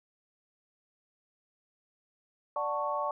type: chord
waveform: sine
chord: D major seventh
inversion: none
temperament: equal with one note detuned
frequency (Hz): 587.3 / 740 / 886.6 / 1108.7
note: D5 / F#5 / A5 / C#6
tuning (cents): 0 / 0 / +13 / 0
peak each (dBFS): -34 / -39 / -35 / -33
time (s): 2.56-3.11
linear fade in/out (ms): 2
effects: none